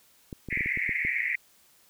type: clicks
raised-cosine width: 3 ms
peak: -24 dBFS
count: 9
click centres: 0.328 / 0.487 / 0.527 / 0.574 / 0.608 / 0.66 / 0.774 / 0.893 / 1.05 s
type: band-pass noise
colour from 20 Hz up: pink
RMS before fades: -29 dBFS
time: 0.5-1.36 s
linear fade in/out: 10 ms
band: 1900 to 2300 Hz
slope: 96 dB/octave
effects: white hiss -61 dBFS RMS until 1.89 s